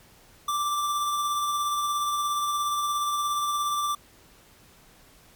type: tone with tremolo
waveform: square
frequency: 1174.7 Hz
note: D6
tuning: in tune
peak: -24 dBFS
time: 0.48-3.95 s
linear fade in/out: 5 ms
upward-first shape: sine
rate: 17 Hz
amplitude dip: 25%
effects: pink hiss -55 dBFS RMS until 5.35 s + MP3 96 kbps